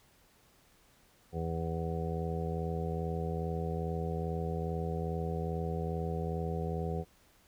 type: harmonic tone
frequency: 82.41 Hz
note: E2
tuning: in tune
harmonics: 1 / 2 / 3 / 4 / 5 / 6 / 7 / 9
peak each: -37 / -36 / -50 / -48 / -40 / -41 / -50 / -43 dBFS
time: 1.32-7.05 s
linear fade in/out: 50 ms
effects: pink hiss -65 dBFS RMS until 7.47 s